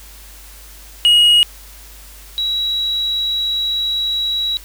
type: tone pair in turn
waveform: triangle / sine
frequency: 2888 / 3885 Hz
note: F#7 / B7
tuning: -43 / -29 cents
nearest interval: perfect fourth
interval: 514 cents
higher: second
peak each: -6 / -16 dBFS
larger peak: first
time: 1.05-1.43 / 2.38-4.57 s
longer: second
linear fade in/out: 0 ms
effects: added 50 Hz sine -39 dBFS peak until 4.64 s + white hiss -41 dBFS RMS until 4.64 s